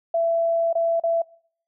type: tone with dropouts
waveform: sine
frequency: 668 Hz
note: E5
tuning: 23 cents sharp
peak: -18 dBFS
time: 0.14-1.22 s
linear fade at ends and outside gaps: 5 ms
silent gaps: 0.729-0.752 / 0.999-1.036 s
effects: noise-tail reverb RT60 0.6 s tail -24 dB re dry